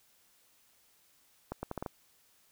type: accelerating click train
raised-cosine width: 1 ms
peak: -22 dBFS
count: 6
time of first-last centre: 1.52-1.862 s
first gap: 110 ms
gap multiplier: 0.76
effects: white hiss -67 dBFS RMS until 2.51 s